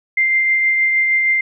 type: tone with tremolo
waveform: sine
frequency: 2093 Hz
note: C7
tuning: in tune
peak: -11 dBFS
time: 0.17-1.41 s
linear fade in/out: 5 ms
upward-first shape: triangle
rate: 6.4 Hz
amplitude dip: 30%
effects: none